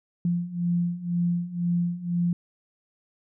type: beating tone pair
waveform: sine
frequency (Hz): 172.5 / 174.5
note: F3 / F3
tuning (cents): -21 / -1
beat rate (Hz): 2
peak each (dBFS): -28 / -25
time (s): 0.25-2.33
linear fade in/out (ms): 2
effects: none